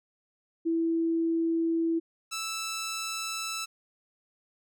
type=tone pair in turn; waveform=sine / 10% pulse; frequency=330 / 1320 Hz; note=E4 / E6; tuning=+2 / +2 cents; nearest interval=2 octaves; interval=2400 cents; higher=second; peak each=-24 dBFS; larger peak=neither; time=0.65-2 / 2.31-3.66 s; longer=neither; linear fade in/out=20 ms; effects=none